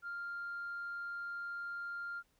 sine tone, 1396.9 Hz, F6, in tune, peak -38 dBFS, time 0.02-2.23 s, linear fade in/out 50 ms, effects tanh soft clip ceiling -36 dBFS + pink hiss -75 dBFS RMS until 2.39 s

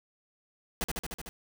pink noise with echo, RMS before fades -31 dBFS, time 0.81-0.84 s, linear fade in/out 0 ms, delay 75 ms, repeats 6, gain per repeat -2 dB, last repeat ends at 1.29 s, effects none

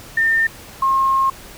sine tone pair in turn, 1808 / 1072.8 Hz, A6 / C6, +47 / +43 cents, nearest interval major sixth, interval 904 cents, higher first, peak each -13 dBFS, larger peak neither, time 0.17-0.47 / 0.82-1.3 s, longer second, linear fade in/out 5 ms, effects pink hiss -39 dBFS RMS until 1.57 s

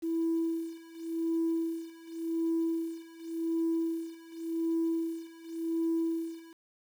sine tone with tremolo, 329.6 Hz, E4, in tune, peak -25 dBFS, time 0.02-6.54 s, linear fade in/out 20 ms, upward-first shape sine, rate 0.89 Hz, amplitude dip 95%, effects tanh soft clip ceiling -23 dBFS + 9-bit

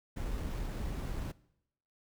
brown noise with sample-and-hold, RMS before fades -37 dBFS, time 0.16-1.32 s, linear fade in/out 10 ms, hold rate 8820 Hz, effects noise-tail reverb RT60 0.8 s tail -21 dB re dry

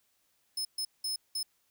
sawtooth tone bursts at uneven times, 5200 Hz, E8, 24 cents flat, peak -29 dBFS, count 4, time 0.57-0.65 / 0.78-0.85 / 1.04-1.16 / 1.35-1.43 s, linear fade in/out 5 ms, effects white hiss -73 dBFS RMS until 1.7 s

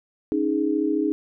sine chord, C# suspended second, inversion none, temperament equal, 277.2 / 311.1 / 415.3 Hz, C#4 / D#4 / G#4, 0 / 0 / 0 cents, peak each -26 / -22 / -26 dBFS, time 0.32-1.12 s, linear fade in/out 0 ms, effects none

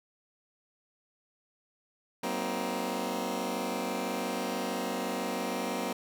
15% pulse chord, C half-diminished seventh, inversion second, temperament just, 188.37 / 235.5 / 261.6 / 314 Hz, Gb3 / Bb3 / C4 / Eb4, +31 / +18 / 0 / +16 cents, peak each -31 / -29 / -30 / -34 dBFS, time 2.23-5.93 s, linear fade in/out 5 ms, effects none

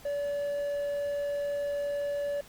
triangle tone, 574 Hz, D5, 40 cents flat, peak -27 dBFS, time 0.05-2.41 s, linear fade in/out 5 ms, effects pink hiss -53 dBFS RMS until 2.48 s + Opus 48 kbps

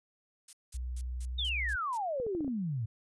violet noise bursts, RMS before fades -43 dBFS, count 7, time 0.48-1.977 s, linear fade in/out 5 ms, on 51 ms, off 190 ms
sine tone with pitch glide, 62.1 to 62.68 Hz, B1 to B1, +10 to +26 cents, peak -34 dBFS, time 0.74-1.76 s, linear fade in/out 10 ms, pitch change +16 cents, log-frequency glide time 1.31-1.37 s
sine exponential sweep, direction down, 3748 to 104.5 Hz, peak -31 dBFS, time 1.38-2.86 s, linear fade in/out 10 ms
clicks, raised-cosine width 2 ms, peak -30 dBFS, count 6, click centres 2.2 / 2.266 / 2.35 / 2.407 / 2.446 / 2.479 s
effects resampled to 22050 Hz

